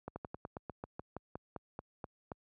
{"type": "slowing click train", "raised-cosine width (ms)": 1, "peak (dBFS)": -27, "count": 15, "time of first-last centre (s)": [0.08, 2.318], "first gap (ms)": 80, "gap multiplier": 1.1, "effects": ["high-pass 60 Hz 12 dB/octave"]}